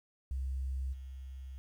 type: tone with level steps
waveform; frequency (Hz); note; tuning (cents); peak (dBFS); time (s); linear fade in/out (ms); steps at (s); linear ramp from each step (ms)
sine; 66; C2; +16; -33 / -42; 0.31-1.58; 0; 0.92; 20
effects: 11-bit